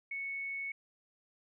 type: tone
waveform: sine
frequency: 2212 Hz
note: C#7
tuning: 4 cents flat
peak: -36 dBFS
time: 0.11-0.72 s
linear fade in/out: 5 ms
effects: none